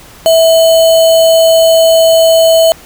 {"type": "tone with sample-and-hold", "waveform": "sine", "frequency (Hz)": 654, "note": "E5", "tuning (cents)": -14, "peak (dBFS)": -3, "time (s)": [0.26, 2.72], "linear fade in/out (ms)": 0, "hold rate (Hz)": 3675, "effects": ["pink hiss -36 dBFS RMS until 2.85 s"]}